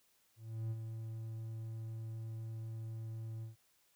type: tone with ADSR envelope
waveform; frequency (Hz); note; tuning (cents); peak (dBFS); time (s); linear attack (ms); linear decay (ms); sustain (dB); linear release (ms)
triangle; 112; A2; +31; -33; 0.36-3.56; 350; 40; -6; 130
effects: white hiss -73 dBFS RMS until 3.95 s